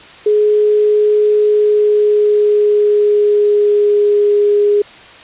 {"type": "tone with pitch glide", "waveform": "sine", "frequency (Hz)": [420.8, 412.4], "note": ["G#4", "G#4"], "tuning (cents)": [23, -12], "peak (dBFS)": -8, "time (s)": [0.26, 4.82], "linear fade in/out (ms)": 5, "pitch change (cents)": -35, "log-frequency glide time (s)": [1.38, 4.34], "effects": ["white hiss -37 dBFS RMS until 5.23 s", "resampled to 8000 Hz"]}